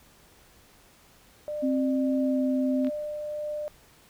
sine tone with tremolo, 599 Hz, D5, 34 cents sharp, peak -29 dBFS, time 1.48-3.68 s, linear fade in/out 0 ms, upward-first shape triangle, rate 1.6 Hz, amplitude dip 25%
sine tone with pitch glide, 264.2 to 261 Hz, C4 to C4, +17 to -4 cents, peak -23 dBFS, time 1.62-2.9 s, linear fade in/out 20 ms, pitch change -21 cents, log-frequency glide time 2.19-2.41 s
clicks, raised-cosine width 0.3 ms, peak -29 dBFS, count 2, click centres 2.847 / 2.87 s
effects pink hiss -57 dBFS RMS until 4.09 s

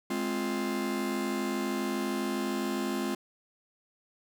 45% pulse chord, F minor, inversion first, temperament just, 209.5 / 261.9 / 349.2 Hz, Ab3 / C4 / F4, +15 / +2 / 0 cents, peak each -34 dBFS, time 0.1-3.15 s, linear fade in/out 5 ms, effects none

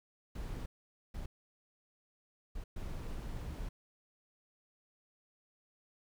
brown noise bursts at uneven times, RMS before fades -41 dBFS, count 4, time 0.35-0.66 / 1.14-1.26 / 2.55-2.64 / 2.76-3.69 s, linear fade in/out 5 ms, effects none

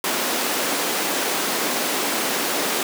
pink high-pass noise, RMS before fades -23 dBFS, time 0.04-2.83 s, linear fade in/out 2 ms, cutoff 250 Hz, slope 24 dB/octave, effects none

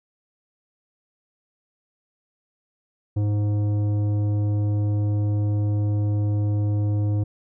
sine tone with tanh clipping, 103.83 Hz, G#2, in tune, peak -21 dBFS, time 3.16-7.24 s, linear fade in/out 10 ms, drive 11 dB, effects none

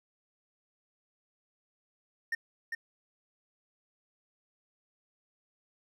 triangle tone with echo, 1826 Hz, A#6, 36 cents flat, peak -27 dBFS, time 2.32-2.35 s, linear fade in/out 5 ms, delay 400 ms, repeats 1, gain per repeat -4 dB, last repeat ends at 2.75 s, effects none

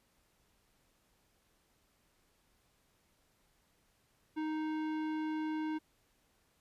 sine tone with tanh clipping, 311.1 Hz, D#4, in tune, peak -36 dBFS, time 4.36-5.79 s, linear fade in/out 20 ms, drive 16 dB, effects pink hiss -73 dBFS RMS until 6.6 s + resampled to 32000 Hz

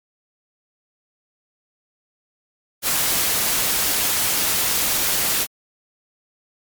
white noise, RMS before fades -20 dBFS, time 2.82-5.47 s, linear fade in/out 50 ms, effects MP3 96 kbps

